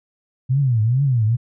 sine tone with vibrato, 123.47 Hz, B2, in tune, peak -14 dBFS, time 0.49-1.37 s, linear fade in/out 20 ms, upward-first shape triangle, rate 2.3 Hz, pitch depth 280 cents each way, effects none

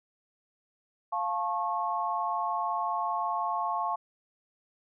sine chord, F augmented, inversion none, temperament just, 698.5 / 873.1 / 1091.3 Hz, F5 / A5 / C#6, 0 / -14 / -27 cents, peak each -33 / -32 / -31 dBFS, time 1.12-3.96 s, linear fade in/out 10 ms, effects none

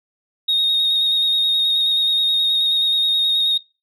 sine tone with vibrato, 3729 Hz, A#7, in tune, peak -13 dBFS, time 0.48-3.58 s, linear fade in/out 10 ms, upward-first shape square, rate 9.4 Hz, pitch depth 16 cents each way, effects noise-tail reverb RT60 0.3 s tail -26 dB re dry + tanh soft clip ceiling -12 dBFS

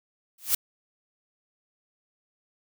blue noise with exponential growth, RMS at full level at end -18 dBFS, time 0.38-0.55 s, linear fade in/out 5 ms, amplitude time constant 35 ms, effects none

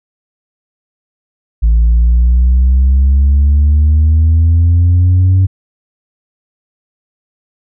sine exponential sweep, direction up, 55 to 95.2 Hz, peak -3 dBFS, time 1.62-5.47 s, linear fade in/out 20 ms, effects tanh soft clip ceiling -4 dBFS

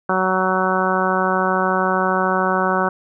harmonic tone, 186.9 Hz, F#3, 18 cents sharp, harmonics 1 / 2 / 3 / 4 / 5 / 6 / 7 / 8, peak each -24 / -24 / -24 / -24 / -24 / -24 / -24 / -24 dBFS, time 0.09-2.89 s, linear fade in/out 5 ms, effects none

